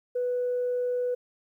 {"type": "tone", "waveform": "sine", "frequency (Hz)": 493.9, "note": "B4", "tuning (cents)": 0, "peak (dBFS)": -24, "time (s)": [0.15, 1.15], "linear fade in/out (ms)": 10, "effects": ["tanh soft clip ceiling -21 dBFS", "11-bit"]}